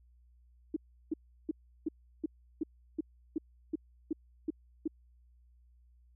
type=tone bursts; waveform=sine; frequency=315 Hz; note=D#4; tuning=21 cents sharp; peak=-29 dBFS; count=12; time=0.74-4.878 s; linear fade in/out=5 ms; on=24 ms; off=350 ms; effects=added 60 Hz sine -60 dBFS peak until 6.15 s